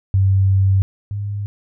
sine tone pair in turn, 96.5 / 101.86 Hz, G2 / G#2, -27 / -33 cents, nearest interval minor second, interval 94 cents, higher second, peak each -11 / -21 dBFS, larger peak first, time 0.14-0.82 / 1.11-1.46 s, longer first, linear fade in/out 0 ms, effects none

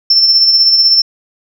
sine tone with tremolo, 5360 Hz, E8, 28 cents sharp, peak -3 dBFS, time 0.1-1.02 s, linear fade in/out 5 ms, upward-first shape sine, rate 16 Hz, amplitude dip 45%, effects tanh soft clip ceiling 0 dBFS

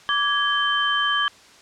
sine tone cluster, 1158 / 1661 / 3102 Hz, D6 / G#6 / G7, -25 / 0 / -19 cents, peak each -23 dBFS, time 0.09-1.28 s, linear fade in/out 0 ms, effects white hiss -49 dBFS RMS until 1.61 s + low-pass 6000 Hz 12 dB/octave

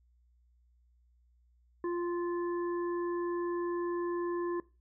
harmonic tone, 347.9 Hz, F4, 7 cents flat, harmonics 1 / 3 / 5, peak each -31 / -41 / -49 dBFS, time 1.84-4.6 s, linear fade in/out 2 ms, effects noise-tail reverb RT60 0.3 s tail -20 dB re dry + added 60 Hz sine -64 dBFS peak until 4.8 s

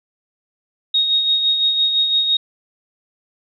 sine tone with tremolo, 3744 Hz, A#7, 7 cents sharp, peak -12 dBFS, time 0.94-2.37 s, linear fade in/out 5 ms, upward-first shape sine, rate 5.9 Hz, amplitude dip 45%, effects none

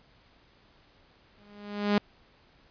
sawtooth tone with exponential growth, 205.6 Hz, G#3, 17 cents flat, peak -16 dBFS, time 1.38-1.98 s, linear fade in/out 0 ms, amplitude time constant 130 ms, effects pink hiss -61 dBFS RMS until 2.7 s + resampled to 11025 Hz

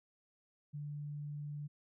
sine tone, 146.83 Hz, D3, in tune, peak -40 dBFS, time 0.73-1.68 s, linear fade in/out 20 ms, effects none

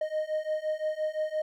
triangle beating tone pair, 616 / 621.8 Hz, D#5 / D#5, -17 / -1 cents, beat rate 5.8 Hz, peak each -30 / -29 dBFS, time 0.01-1.42 s, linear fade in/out 5 ms, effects none

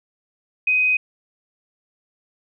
sine tone, 2509 Hz, D#7, 14 cents sharp, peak -15 dBFS, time 0.67-0.97 s, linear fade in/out 5 ms, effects none

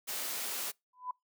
white noise, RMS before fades -37 dBFS, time 0.07-0.72 s, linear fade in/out 20 ms
sine tone with exponential growth, 1000 Hz, B5, 21 cents sharp, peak -31 dBFS, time 0.93-1.11 s, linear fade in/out 5 ms, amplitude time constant 39 ms
effects noise-tail reverb RT60 0.2 s tail -26 dB re dry + high-pass 300 Hz 12 dB/octave

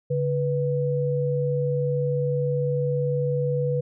sine tone pair together, 142.3 / 491.2 Hz, C#3 / B4, +46 / -9 cents, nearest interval octave + major sixth, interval 2145 cents, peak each -24 dBFS, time 0.1-3.81 s, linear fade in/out 10 ms, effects none

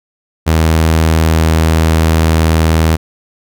sawtooth tone, 80.4 Hz, E2, 43 cents flat, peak -4 dBFS, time 0.46-2.97 s, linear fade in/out 20 ms, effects none

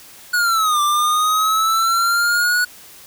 square linear two-way sweep, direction down then up, 1471 to 1174.7 to 1471 Hz, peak -15 dBFS, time 0.33-2.65 s, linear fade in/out 10 ms, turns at 0.81 s, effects white hiss -42 dBFS RMS until 3.06 s

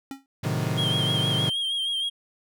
square tone with exponential decay, 272 Hz, C#4, 33 cents flat, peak -30 dBFS, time 0.11-0.26 s, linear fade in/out 1 ms, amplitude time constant 31 ms
40% pulse chord, A diminished seventh, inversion none, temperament equal, 110 / 130.81 / 155.56 / 185 Hz, A2 / C3 / Eb3 / Gb3, 0 / 0 / 0 / 0 cents, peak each -29 / -28 / -28 / -33 dBFS, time 0.43-1.5 s, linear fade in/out 10 ms
triangle tone with vibrato, 3218 Hz, G7, 45 cents sharp, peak -23 dBFS, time 0.77-2.1 s, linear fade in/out 20 ms, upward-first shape sine, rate 6.4 Hz, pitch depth 47 cents each way
effects none

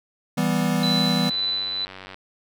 square chord, E minor, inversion none, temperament equal, 164.81 / 196 / 246.9 Hz, E3 / G3 / B3, 0 / 0 / 0 cents, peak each -25 dBFS, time 0.37-1.3 s, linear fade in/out 10 ms
sine tone with tremolo, 3992 Hz, B7, 18 cents sharp, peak -21 dBFS, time 0.83-1.85 s, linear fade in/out 2 ms, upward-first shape sine, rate 2 Hz, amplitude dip 40%
click train, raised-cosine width 0.3 ms, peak -22 dBFS, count 80, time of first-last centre 1.31-2.144 s, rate 94.7 Hz
effects none

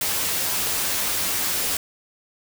white noise with comb filter, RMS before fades -24 dBFS, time 0.01-1.77 s, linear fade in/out 2 ms, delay 11 ms, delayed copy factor +0.5, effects none

